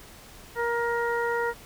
harmonic tone, 470.7 Hz, A#4, 17 cents sharp, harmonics 1 / 2 / 3 / 4, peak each -27 / -30 / -32 / -33 dBFS, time 0.55-1.54 s, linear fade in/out 50 ms, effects pink hiss -48 dBFS RMS until 1.65 s

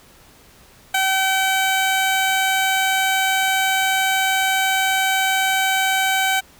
15% pulse tone with ADSR envelope, 766 Hz, G5, 40 cents flat, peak -7 dBFS, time 0.94-6.41 s, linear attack 8 ms, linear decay 3 ms, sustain -3 dB, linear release 20 ms, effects pink hiss -49 dBFS RMS until 6.59 s

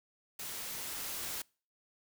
white noise with level ramp, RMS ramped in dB -42 to -39 dBFS, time 0.39-1.42 s, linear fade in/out 5 ms, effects noise-tail reverb RT60 0.4 s tail -26 dB re dry

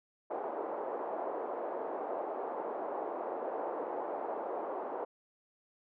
white band-pass noise, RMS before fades -38 dBFS, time 0.3-5.05 s, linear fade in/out 10 ms, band 360 to 830 Hz, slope 24 dB/octave, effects none

